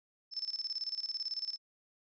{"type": "tone with tremolo", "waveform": "sine", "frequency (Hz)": 5274, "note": "E8", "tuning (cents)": 0, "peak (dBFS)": -33, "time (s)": [0.31, 1.58], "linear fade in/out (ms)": 50, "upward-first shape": "square", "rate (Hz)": 18, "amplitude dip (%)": 80, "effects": ["resampled to 16000 Hz"]}